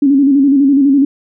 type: tone with vibrato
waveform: sine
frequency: 277.2 Hz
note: C#4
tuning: in tune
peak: -6 dBFS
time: 0.02-1.05 s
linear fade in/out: 5 ms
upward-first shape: square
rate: 12 Hz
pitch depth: 59 cents each way
effects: none